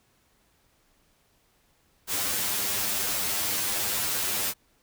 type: noise with comb filter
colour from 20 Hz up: white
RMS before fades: -28 dBFS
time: 2.07-4.54 s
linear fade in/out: 50 ms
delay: 10 ms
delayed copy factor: +1
effects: pink hiss -66 dBFS RMS until 4.82 s